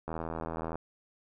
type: click train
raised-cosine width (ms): 1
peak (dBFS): -22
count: 56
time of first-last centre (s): 0.08-0.756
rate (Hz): 81.4
effects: none